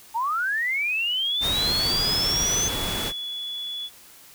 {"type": "linear sweep", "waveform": "sine", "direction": "up", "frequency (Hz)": [865, 6272], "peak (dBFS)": -22, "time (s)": [0.14, 2.69], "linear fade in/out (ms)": 20}
{"type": "noise", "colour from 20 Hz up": "pink", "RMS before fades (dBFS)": -29, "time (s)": [1.4, 3.13], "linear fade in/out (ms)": 50}
{"type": "tone with pitch glide", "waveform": "sine", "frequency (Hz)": [3371, 3416], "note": ["G#7", "G#7"], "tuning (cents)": [25, 48], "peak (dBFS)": -29, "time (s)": [1.54, 3.9], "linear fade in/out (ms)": 50, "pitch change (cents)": 23, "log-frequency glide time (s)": [1.92, 3.48]}
{"effects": ["white hiss -49 dBFS RMS until 4.34 s"]}